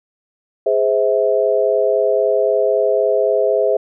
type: chord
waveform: sine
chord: Ab augmented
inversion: none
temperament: just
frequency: 415.3 / 519.1 / 648.9 Hz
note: Ab4 / C5 / E5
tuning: 0 / -14 / -27 cents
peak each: -17 dBFS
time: 0.66-3.77 s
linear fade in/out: 5 ms
effects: none